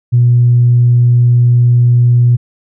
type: tone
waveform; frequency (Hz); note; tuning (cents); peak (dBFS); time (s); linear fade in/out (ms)
sine; 121.2; B2; -32; -4; 0.12-2.37; 20
effects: tanh soft clip ceiling 0 dBFS